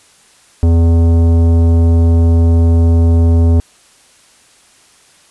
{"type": "tone with tanh clipping", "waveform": "triangle", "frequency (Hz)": 83.5, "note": "E2", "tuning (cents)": 23, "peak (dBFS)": -8, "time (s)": [0.63, 3.6], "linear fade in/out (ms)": 0, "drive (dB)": 18, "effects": ["white hiss -47 dBFS RMS until 5.3 s", "resampled to 24000 Hz"]}